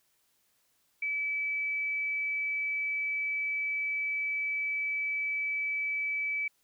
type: tone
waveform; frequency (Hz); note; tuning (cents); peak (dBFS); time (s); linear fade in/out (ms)
sine; 2300; D7; -37; -29; 1.02-6.48; 5
effects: white hiss -72 dBFS RMS until 6.63 s